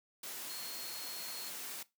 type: tone in noise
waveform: sine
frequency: 4293 Hz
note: C8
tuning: 44 cents sharp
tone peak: -47 dBFS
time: 0.49-1.49 s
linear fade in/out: 5 ms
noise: white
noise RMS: -44 dBFS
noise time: 0.23-1.83 s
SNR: -6 dB
effects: noise-tail reverb RT60 0.2 s tail -18 dB re dry + high-pass 200 Hz 12 dB/octave